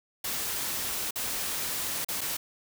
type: noise with dropouts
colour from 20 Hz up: white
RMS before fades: -32 dBFS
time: 0.24-2.37 s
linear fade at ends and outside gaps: 5 ms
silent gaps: 1.109-1.157 / 2.047-2.085 / 2.21-2.213 s
effects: none